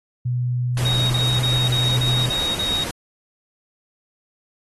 sine tone with pitch glide, 123.47 to 124.26 Hz, B2 to B2, 0 to +11 cents, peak -19 dBFS, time 0.25-2.3 s, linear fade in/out 10 ms, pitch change +11 cents, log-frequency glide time 0.83-1.51 s
pink noise, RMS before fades -29 dBFS, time 0.77-2.91 s, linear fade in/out 2 ms
sine tone bursts, 3765 Hz, A#7, 16 cents sharp, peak -20 dBFS, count 7, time 0.85-2.84 s, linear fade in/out 5 ms, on 250 ms, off 40 ms
effects AAC 32 kbps

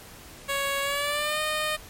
10% pulse tone with pitch glide, 556 to 613.4 Hz, C#5 to D#5, +5 to -25 cents, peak -17 dBFS, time 0.48-1.77 s, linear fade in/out 20 ms, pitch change +170 cents, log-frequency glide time 0.82-1.4 s, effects pink hiss -46 dBFS RMS until 1.89 s + MP3 64 kbps

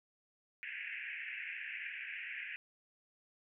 white band-pass noise, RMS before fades -44 dBFS, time 0.63-2.56 s, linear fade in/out 0 ms, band 1600 to 2700 Hz, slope 96 dB/octave, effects none

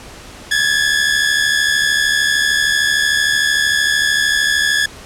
sawtooth tone pair together, 1660.8 / 1734 Hz, G#6 / A6, 0 / -26 cents, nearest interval minor second, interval 74 cents, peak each -12 dBFS, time 0.51-4.86 s, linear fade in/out 5 ms, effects pink hiss -36 dBFS RMS until 5.05 s + low-pass 9000 Hz 12 dB/octave

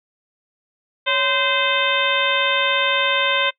harmonic tone with a mistuned harmonic, 517 Hz, C5, 21 cents flat, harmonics 1 / 2 / 3 / 4 / 5 / 6 / 7, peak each -24 / -24 / -24 / -24 / -24 / -24 / -24 dBFS, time 1.06-3.51 s, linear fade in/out 20 ms, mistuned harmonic 1, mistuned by +130 cents, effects noise-tail reverb RT60 0.1 s tail -23 dB re dry

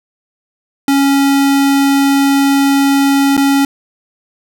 square tone with dropouts, 277.2 Hz, C#4, in tune, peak -9 dBFS, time 0.88-3.65 s, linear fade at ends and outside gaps 2 ms, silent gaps 3.368-3.376 s, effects none

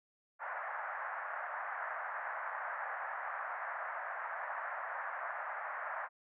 white band-pass noise, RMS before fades -41 dBFS, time 0.39-6.09 s, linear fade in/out 50 ms, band 620 to 1800 Hz, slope 48 dB/octave, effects none

